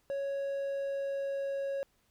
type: tone with pitch glide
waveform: triangle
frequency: 554.4 to 551.2 Hz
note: C#5 to C#5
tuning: 0 to -10 cents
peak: -30 dBFS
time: 0.1-1.83 s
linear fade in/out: 0 ms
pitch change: -10 cents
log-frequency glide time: 0.24-1.7 s
effects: pink hiss -72 dBFS RMS until 2.1 s